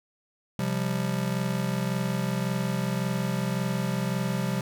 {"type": "chord", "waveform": "square", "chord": "C suspended fourth", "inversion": "none", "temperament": "just", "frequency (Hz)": [130.81, 174.42, 196.22], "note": ["C3", "F3", "G3"], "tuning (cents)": [0, -2, 2], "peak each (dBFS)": -31, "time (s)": [0.59, 4.61], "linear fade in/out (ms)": 2, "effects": []}